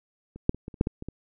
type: clicks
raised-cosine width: 3 ms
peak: -29 / -6 / -27 / -23 / -30 / -7 / -14 / -24 / -22 dBFS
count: 9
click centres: 0.36 / 0.494 / 0.546 / 0.681 / 0.742 / 0.811 / 0.871 / 1.024 / 1.086 s
effects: none